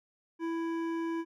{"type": "tone with hard clipping", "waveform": "sine", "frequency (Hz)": 331, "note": "E4", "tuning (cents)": 7, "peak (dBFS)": -33, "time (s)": [0.39, 1.25], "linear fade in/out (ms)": 50, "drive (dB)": 12, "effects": []}